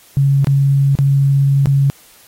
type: tone with dropouts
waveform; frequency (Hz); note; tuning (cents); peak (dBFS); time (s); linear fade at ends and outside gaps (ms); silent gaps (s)
sine; 138.59; C#3; 0; -9; 0.17-1.9; 0; 0.445-0.471 / 0.953-0.988 / 1.658-1.671
effects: white hiss -46 dBFS RMS until 2.27 s + AAC 48 kbps